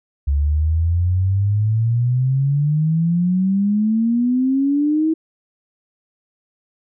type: exponential sweep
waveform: sine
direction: up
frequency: 69.3 to 323.3 Hz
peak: -14 dBFS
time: 0.27-5.14 s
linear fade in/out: 10 ms
effects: none